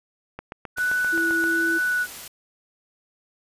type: click train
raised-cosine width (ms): 0.5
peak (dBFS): -19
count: 9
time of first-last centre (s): 0.39-1.44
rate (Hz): 7.62
type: tone with vibrato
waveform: sine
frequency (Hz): 1480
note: F#6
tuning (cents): 0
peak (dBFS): -20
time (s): 0.76-2.07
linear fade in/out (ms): 50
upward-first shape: sine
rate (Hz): 1.3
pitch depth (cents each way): 10
type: noise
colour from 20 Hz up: white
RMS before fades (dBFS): -38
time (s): 0.77-2.28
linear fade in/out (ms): 5
type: tone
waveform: sine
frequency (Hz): 332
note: E4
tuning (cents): +12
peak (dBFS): -25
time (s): 1.12-1.79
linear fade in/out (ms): 20
effects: resampled to 32000 Hz